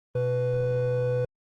triangle tone pair together, 124.19 / 496.2 Hz, B2 / B4, +10 / +8 cents, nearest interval 2 octaves, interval 2398 cents, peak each -24 / -22 dBFS, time 0.15-1.25 s, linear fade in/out 5 ms, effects tanh soft clip ceiling -17 dBFS + Opus 24 kbps

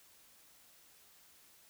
silence, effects white hiss -63 dBFS RMS until 1.69 s

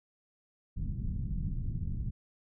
pink low-pass noise, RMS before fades -34 dBFS, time 0.76-2.11 s, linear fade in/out 20 ms, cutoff 180 Hz, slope 24 dB/octave, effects none

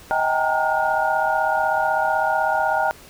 sine tone cluster, 631 / 770 / 806 / 921 / 1430 Hz, D#5 / G5 / G5 / A#5 / F6, +24 / -31 / +48 / -21 / +41 cents, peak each -24 dBFS, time 0.11-2.91 s, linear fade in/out 0 ms, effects pink hiss -45 dBFS RMS until 3.09 s

